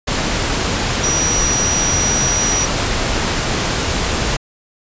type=tone in noise; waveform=sine; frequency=5810 Hz; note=F#8; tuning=32 cents flat; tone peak=-16 dBFS; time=1.03-2.66 s; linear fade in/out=10 ms; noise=pink; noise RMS=-18 dBFS; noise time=0.07-4.37 s; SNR=-1 dB; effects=resampled to 16000 Hz